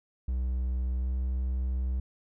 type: tone with pitch glide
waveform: triangle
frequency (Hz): 62.9 to 63.74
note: B1 to C2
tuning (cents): +32 to -45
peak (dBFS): -25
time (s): 0.28-2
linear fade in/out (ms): 5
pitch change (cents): +23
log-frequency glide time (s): 0.99-1.09
effects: none

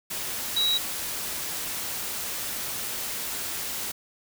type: tone in noise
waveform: sine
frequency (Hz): 3867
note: B7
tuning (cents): -37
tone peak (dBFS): -21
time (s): 0.56-0.78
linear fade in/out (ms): 10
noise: white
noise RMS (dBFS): -32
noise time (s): 0.1-3.92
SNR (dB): +8
effects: none

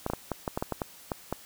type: clicks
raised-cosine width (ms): 1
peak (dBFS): -15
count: 11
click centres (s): 0.064 / 0.1 / 0.135 / 0.317 / 0.478 / 0.575 / 0.625 / 0.723 / 0.818 / 1.118 / 1.326
effects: white hiss -51 dBFS RMS until 1.45 s

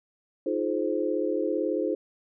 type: chord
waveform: sine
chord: F minor seventh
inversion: third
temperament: equal with one note detuned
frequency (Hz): 311.1 / 349.2 / 424 / 523.3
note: Eb4 / F4 / Ab4 / C5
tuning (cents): 0 / 0 / +36 / 0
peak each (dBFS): -30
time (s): 0.46-1.95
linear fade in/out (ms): 5
effects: none

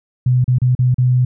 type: tone with dropouts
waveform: sine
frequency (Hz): 125.8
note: B2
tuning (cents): +32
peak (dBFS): -10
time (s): 0.26-1.25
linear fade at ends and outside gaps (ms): 5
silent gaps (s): 0.443-0.479 / 0.585-0.617 / 0.751-0.79 / 0.944-0.982
effects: none

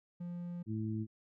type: tone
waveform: triangle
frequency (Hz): 174.6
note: F3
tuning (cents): 0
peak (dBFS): -37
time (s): 0.2-0.63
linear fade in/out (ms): 10
type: harmonic tone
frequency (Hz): 109.2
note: A2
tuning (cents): -13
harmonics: 1 / 2 / 3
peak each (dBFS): -37 / -38 / -42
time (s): 0.66-1.07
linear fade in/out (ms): 50
effects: none

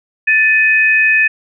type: tone pair together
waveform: sine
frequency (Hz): 1760 / 2514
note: A6 / D#7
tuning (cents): 0 / +17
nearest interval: tritone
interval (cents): 617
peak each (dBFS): -11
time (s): 0.27-1.28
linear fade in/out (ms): 10
effects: none

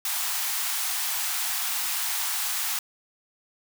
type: high-pass noise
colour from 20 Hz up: white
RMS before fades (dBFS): -28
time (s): 0.05-2.79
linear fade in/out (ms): 2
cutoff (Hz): 700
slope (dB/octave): 96
effects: none

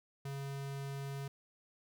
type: tone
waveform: square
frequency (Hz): 138.5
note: C#3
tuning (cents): -1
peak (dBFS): -40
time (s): 0.25-1.28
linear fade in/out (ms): 5
effects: none

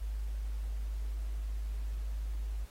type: tone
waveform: sine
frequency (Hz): 51.91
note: G#1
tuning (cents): 0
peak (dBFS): -33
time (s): 0-2.66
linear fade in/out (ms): 20
effects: pink hiss -59 dBFS RMS until 2.7 s + AAC 48 kbps

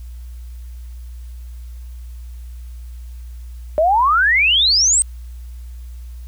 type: exponential sweep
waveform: sine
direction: up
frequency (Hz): 596 to 8530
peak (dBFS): -11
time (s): 3.78-5.02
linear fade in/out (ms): 0
effects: added 60 Hz sine -30 dBFS peak until 6.27 s + white hiss -54 dBFS RMS until 6.27 s

